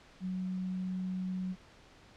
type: tone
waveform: sine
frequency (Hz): 185.2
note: F#3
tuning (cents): +2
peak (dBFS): -33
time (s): 0.2-1.56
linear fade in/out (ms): 50
effects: pink hiss -58 dBFS RMS until 2.16 s + low-pass 5000 Hz 12 dB/octave